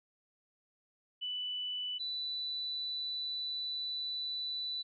sine tone pair in turn, 2981 / 3976 Hz, F#7 / B7, +12 / +11 cents, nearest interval perfect fourth, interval 499 cents, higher second, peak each -35 / -35 dBFS, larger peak neither, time 1.21-1.99 / 1.99-4.83 s, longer second, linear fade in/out 20 ms, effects none

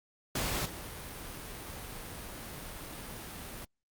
pink noise with level steps, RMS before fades -33 / -43 dBFS, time 0.35-3.65 s, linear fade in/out 5 ms, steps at 0.65 s, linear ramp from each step 10 ms, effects Opus 48 kbps

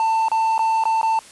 triangle tone with dropouts, 892 Hz, A5, 23 cents sharp, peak -14 dBFS, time 0-1.19 s, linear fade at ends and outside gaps 1 ms, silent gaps 0.284-0.316 / 0.58-0.592 / 0.838-0.854 / 1.014-1.03 s, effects white hiss -44 dBFS RMS until 1.31 s + resampled to 24000 Hz

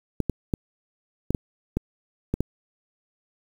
clicks, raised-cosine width 3 ms, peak -10 dBFS, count 8, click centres 0.203 / 0.297 / 0.538 / 1.306 / 1.348 / 1.77 / 2.34 / 2.406 s, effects 7-bit

